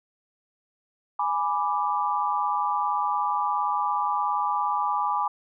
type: chord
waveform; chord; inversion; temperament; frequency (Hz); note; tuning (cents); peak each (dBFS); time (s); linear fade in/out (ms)
sine; G# diminished; none; equal; 830.6 / 987.8 / 1174.7; G#5 / B5 / D6; 0 / 0 / 0; -27; 1.19-5.28; 5
effects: none